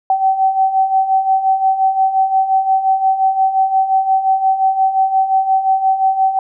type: beating tone pair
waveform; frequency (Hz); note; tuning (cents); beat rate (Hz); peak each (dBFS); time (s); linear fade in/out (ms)
sine; 763 / 768.7; G5 / G5; -47 / -34; 5.7; -18 / -12; 0.1-6.39; 2
effects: none